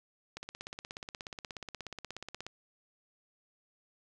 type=click train; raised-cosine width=0.2 ms; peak=-24 dBFS; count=36; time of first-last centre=0.37-2.466 s; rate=16.7 Hz; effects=none